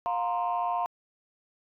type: chord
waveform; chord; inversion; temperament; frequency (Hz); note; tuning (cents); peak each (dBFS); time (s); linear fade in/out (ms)
sine; F suspended fourth; none; equal with one note detuned; 707.8 / 932.3 / 1046.5; F5 / Bb5 / C6; +23 / 0 / 0; -28 / -30 / -31; 0.06-0.86; 0
effects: tanh soft clip ceiling -20 dBFS